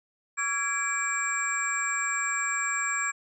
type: tone cluster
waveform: sine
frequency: 1134 / 1354 / 1660 / 2328 / 7580 Hz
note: C#6 / E6 / G#6 / D7 / A#8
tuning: +39 / +46 / -1 / -16 / +28 cents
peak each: -33 / -39 / -31 / -32 / -31 dBFS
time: 0.37-3.12 s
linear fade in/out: 20 ms
effects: none